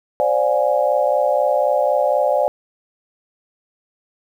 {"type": "chord", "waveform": "sine", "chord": "D half-diminished seventh", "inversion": "third", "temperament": "equal with one note detuned", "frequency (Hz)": [523.3, 587.3, 712.3, 830.6], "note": ["C5", "D5", "F5", "Ab5"], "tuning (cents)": [0, 0, 34, 0], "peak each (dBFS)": [-20, -17, -22, -22], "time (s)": [0.2, 2.48], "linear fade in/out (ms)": 0, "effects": ["8-bit"]}